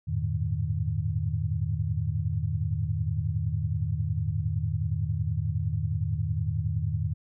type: tone cluster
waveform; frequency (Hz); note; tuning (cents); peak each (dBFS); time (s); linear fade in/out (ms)
sine; 84.5 / 101.8 / 112.7 / 152.1; E2 / G#2 / A2 / D#3; +43 / -34 / +42 / -39; -31; 0.07-7.14; 20
effects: none